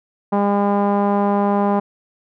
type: tone with low-pass filter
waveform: sawtooth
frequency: 202.2 Hz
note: G#3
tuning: 46 cents flat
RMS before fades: -17 dBFS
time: 0.32-1.8 s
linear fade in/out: 10 ms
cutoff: 910 Hz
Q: 2.9
effects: none